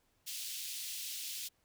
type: high-pass noise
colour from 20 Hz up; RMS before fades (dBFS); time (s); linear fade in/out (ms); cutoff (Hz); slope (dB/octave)
pink; -42; 0.26-1.49; 20; 3000; 24
effects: pink hiss -75 dBFS RMS until 1.64 s